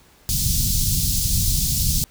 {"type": "band-stop noise", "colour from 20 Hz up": "pink", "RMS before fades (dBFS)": -20, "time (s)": [0.29, 2.04], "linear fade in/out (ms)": 0, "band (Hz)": [170, 4400], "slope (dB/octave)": 24, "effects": ["pink hiss -53 dBFS RMS until 2.1 s"]}